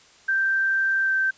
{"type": "tone with pitch glide", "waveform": "sine", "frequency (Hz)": [1568, 1556.3], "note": ["G6", "G6"], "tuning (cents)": [0, -13], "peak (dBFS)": -19, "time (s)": [0.28, 1.31], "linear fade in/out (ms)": 10, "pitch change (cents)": -13, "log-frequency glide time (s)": [1.02, 1.13], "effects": ["white hiss -53 dBFS RMS until 1.37 s", "resampled to 16000 Hz"]}